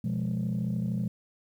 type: chord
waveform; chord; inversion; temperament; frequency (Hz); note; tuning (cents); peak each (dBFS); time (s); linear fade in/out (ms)
sine; F diminished; second; equal; 123.47 / 174.61 / 207.7; Cb3 / F3 / Ab3; 0 / 0 / 0; -30; 0.04-1.08; 5
effects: tanh soft clip ceiling -23 dBFS + 10-bit